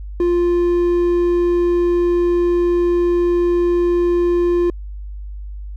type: tone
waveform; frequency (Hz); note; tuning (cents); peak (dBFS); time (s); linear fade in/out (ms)
triangle; 349.2; F4; 0; -11; 0.2-4.7; 2
effects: added 50 Hz sine -27 dBFS peak until 5.76 s